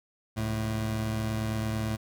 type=tone pair together; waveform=25% pulse; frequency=69 / 109.53 Hz; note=C#2 / A2; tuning=-7 / -7 cents; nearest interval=minor sixth; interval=800 cents; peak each=-34 / -25 dBFS; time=0.36-1.97 s; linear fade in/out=20 ms; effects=none